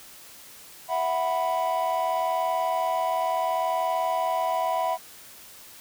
triangle chord, E suspended second, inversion none, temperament equal, 659.3 / 740 / 987.8 Hz, E5 / F#5 / B5, 0 / 0 / 0 cents, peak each -25 dBFS, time 0.88-4.98 s, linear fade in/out 50 ms, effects tanh soft clip ceiling -15 dBFS + white hiss -47 dBFS RMS until 5.8 s

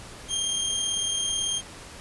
20% pulse tone with amplitude modulation, 3200 Hz, G7, 35 cents sharp, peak -18 dBFS, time 0.28-1.62 s, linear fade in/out 50 ms, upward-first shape sine, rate 38.1 Hz, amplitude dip 35%, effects pink hiss -43 dBFS RMS until 2 s + resampled to 24000 Hz

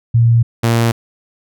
sine / sawtooth tone pair in turn, 116.54 / 116.14 Hz, A#2 / A#2, 0 / -6 cents, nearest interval unison, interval 6 cents, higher first, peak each -7 dBFS, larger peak neither, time 0.14-0.43 / 0.63-0.92 s, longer neither, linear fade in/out 10 ms, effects none

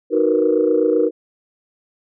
sine chord, B major seventh, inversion first, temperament equal, 311.1 / 370 / 466.2 / 493.9 Hz, D#4 / F#4 / A#4 / B4, 0 / 0 / 0 / 0 cents, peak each -19 / -20 / -16 / -20 dBFS, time 0.1-1.11 s, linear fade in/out 50 ms, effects tanh soft clip ceiling -4 dBFS

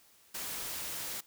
white noise, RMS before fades -39 dBFS, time 0.34-1.21 s, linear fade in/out 10 ms, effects white hiss -63 dBFS RMS until 1.26 s

